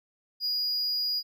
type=tone; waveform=triangle; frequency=4888 Hz; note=D#8; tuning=32 cents flat; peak=-25 dBFS; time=0.4-1.23 s; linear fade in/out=50 ms; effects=none